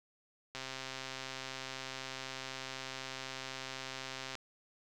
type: click train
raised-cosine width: 0.2 ms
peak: -24 dBFS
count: 503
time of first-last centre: 0.55-4.353 s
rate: 132 Hz
effects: none